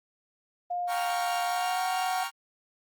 sine tone with pitch glide, 709 to 740.8 Hz, F5 to F#5, +26 to +2 cents, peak -28 dBFS, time 0.7-2.24 s, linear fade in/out 10 ms, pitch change +76 cents, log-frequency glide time 1.45-1.85 s
sawtooth chord, G half-diminished seventh, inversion none, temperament equal, 784 / 932.3 / 1108.7 / 1396.9 Hz, G5 / Bb5 / Db6 / F6, 0 / 0 / 0 / 0 cents, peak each -33 dBFS, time 0.87-2.31 s, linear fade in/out 50 ms
effects Opus 32 kbps

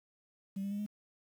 sine tone with pitch steps, 194.6 / 199.15 / 203.8 / 208.6 Hz, G3 / G3 / G#3 / G#3, -12 / +28 / -32 / +8 cents, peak -33 dBFS, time 0.56-0.864 s, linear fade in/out 10 ms, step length 76 ms, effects tanh soft clip ceiling -31 dBFS + 10-bit

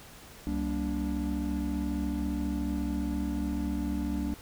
triangle tone cluster, 66.8 / 196.2 / 236.4 / 290.9 Hz, C2 / G3 / A#3 / D4, +36 / +2 / +24 / -16 cents, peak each -32 / -33 / -34 / -31 dBFS, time 0.47-4.34 s, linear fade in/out 0 ms, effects pink hiss -50 dBFS RMS until 4.41 s

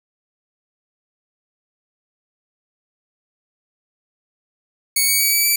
5% pulse tone with pitch steps, 2228 / 2250 / 2272 / 2295 / 2317 Hz, C#7 / C#7 / C#7 / D7 / D7, +8 / +25 / +42 / -40 / -24 cents, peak -5 dBFS, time 4.96-5.56 s, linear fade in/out 5 ms, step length 120 ms, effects none

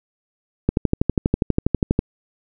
click train, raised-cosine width 3 ms, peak -3 dBFS, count 17, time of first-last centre 0.69-1.991 s, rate 12.3 Hz, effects none

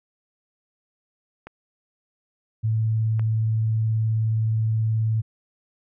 clicks, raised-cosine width 0.5 ms, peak -23 dBFS, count 2, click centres 1.47 / 3.195 s
sine tone with vibrato, 110.7 Hz, A2, 11 cents sharp, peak -19 dBFS, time 2.63-5.22 s, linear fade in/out 20 ms, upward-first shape triangle, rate 19 Hz, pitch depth 16 cents each way
effects none

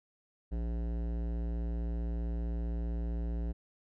sine tone with hard clipping, 57.7 Hz, A#1, 17 cents flat, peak -34 dBFS, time 0.51-3.53 s, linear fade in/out 20 ms, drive 16 dB, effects none

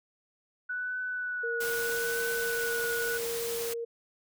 sine tone with vibrato, 1480 Hz, F#6, in tune, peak -31 dBFS, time 0.69-3.18 s, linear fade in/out 10 ms, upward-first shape triangle, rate 0.79 Hz, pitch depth 27 cents each way
sine tone, 465.5 Hz, A#4, 2 cents flat, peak -32 dBFS, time 1.43-3.85 s, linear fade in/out 10 ms
white noise, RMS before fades -37 dBFS, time 1.6-3.74 s, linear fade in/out 10 ms
effects none

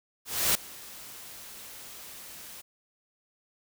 white noise with ADSR envelope, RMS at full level -23 dBFS, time 0.25-2.62 s, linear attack 300 ms, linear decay 3 ms, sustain -22 dB, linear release 17 ms, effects none

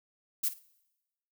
violet noise with echo, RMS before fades -29 dBFS, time 0.43-0.49 s, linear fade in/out 10 ms, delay 52 ms, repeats 2, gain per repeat -14 dB, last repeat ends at 0.594 s, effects noise-tail reverb RT60 1.0 s tail -22 dB re dry

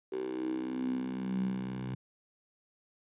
10% pulse tone with high-pass filter sweep, 63.9 Hz, C2, 40 cents flat, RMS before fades -35 dBFS, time 0.12-1.95 s, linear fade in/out 5 ms, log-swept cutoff 390 to 140 Hz, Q 8.9, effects resampled to 8000 Hz

